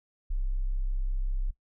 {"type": "tone", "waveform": "sine", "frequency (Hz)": 32.7, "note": "C1", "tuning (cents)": 0, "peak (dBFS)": -26, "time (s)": [0.3, 1.51], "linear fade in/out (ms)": 10, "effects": ["noise-tail reverb RT60 0.1 s tail -17 dB re dry"]}